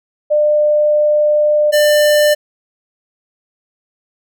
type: tone pair in turn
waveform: sine / square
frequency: 599 / 596.1 Hz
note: D5 / D5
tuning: +34 / +26 cents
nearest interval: unison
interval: 8 cents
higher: first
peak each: -9 dBFS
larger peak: neither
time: 0.3-1.72 / 1.72-2.35 s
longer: first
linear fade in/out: 20 ms
effects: none

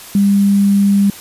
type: tone with sample-and-hold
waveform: sine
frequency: 200 Hz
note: G3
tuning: 35 cents sharp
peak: -8 dBFS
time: 0.15-1.1 s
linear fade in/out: 2 ms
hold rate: 11025 Hz
effects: white hiss -34 dBFS RMS until 1.2 s + resampled to 32000 Hz

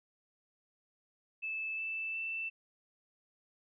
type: tone with pitch steps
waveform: sine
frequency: 2623 / 2643 / 2663 Hz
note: E7 / E7 / E7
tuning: -9 / +4 / +17 cents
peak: -35 dBFS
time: 1.42-2.5 s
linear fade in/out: 20 ms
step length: 360 ms
effects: none

